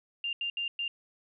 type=tone bursts at uneven times; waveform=sine; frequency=2794 Hz; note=F7; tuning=in tune; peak=-30 dBFS; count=4; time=0.24-0.33 / 0.41-0.5 / 0.57-0.68 / 0.79-0.88 s; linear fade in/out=2 ms; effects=none